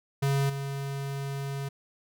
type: tone with level steps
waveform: square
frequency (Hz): 138.59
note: C#3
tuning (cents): 0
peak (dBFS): -24 / -32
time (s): 0.22-1.69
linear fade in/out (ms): 10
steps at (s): 0.49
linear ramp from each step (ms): 10
effects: none